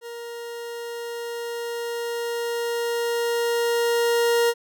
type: tone with level ramp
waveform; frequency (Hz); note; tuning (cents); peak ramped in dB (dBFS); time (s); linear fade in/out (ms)
40% pulse; 470; A#4; +14; -33 to -16; 0.01-4.54; 50
effects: none